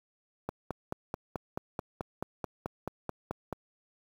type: click train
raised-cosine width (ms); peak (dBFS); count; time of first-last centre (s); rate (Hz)
1; -19; 15; 0.49-3.527; 4.61
effects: high-pass 60 Hz 12 dB/octave + 8-bit